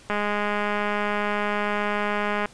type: click train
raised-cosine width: 0.5 ms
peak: -11 dBFS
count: 489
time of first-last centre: 0.1-2.457 s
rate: 207 Hz
effects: pink hiss -50 dBFS RMS until 2.53 s + resampled to 22050 Hz